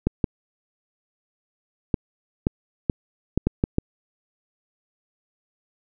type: clicks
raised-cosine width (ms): 3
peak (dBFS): -6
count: 9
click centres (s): 0.07 / 0.242 / 1.942 / 2.469 / 2.898 / 3.376 / 3.47 / 3.639 / 3.784
effects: none